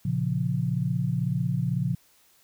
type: chord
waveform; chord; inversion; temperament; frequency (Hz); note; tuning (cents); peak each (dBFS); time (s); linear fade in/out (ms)
sine; Bb minor; none; equal; 116.54 / 138.59 / 174.61; Bb2 / Db3 / F3; 0 / 0 / 0; -29 / -27 / -28; 0.05-1.95; 5
effects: white hiss -61 dBFS RMS until 2.43 s